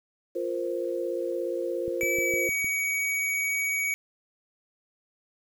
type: chord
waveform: sine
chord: F suspended fourth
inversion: none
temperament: equal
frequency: 349.2 / 466.2 / 523.3 Hz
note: F4 / Bb4 / C5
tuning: 0 / 0 / 0 cents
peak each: -31 / -33 / -31 dBFS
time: 0.35-2.49 s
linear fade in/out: 10 ms
type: click train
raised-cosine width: 3 ms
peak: -27 dBFS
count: 6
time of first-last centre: 1.88-2.645 s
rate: 6.54 Hz
type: tone with pitch glide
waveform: square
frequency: 2300 to 2257 Hz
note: D7 to C#7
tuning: -37 to +31 cents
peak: -26 dBFS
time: 2.01-3.94 s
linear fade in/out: 0 ms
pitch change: -32 cents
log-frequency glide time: 2.16-2.55 s
effects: 9-bit